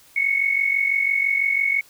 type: tone pair together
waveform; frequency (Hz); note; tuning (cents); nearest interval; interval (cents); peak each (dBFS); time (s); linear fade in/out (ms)
sine; 2171 / 2217; C#7 / C#7; -37 / 0; unison; 37; -23 / -19; 0.16-1.81; 5
effects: white hiss -52 dBFS RMS until 1.89 s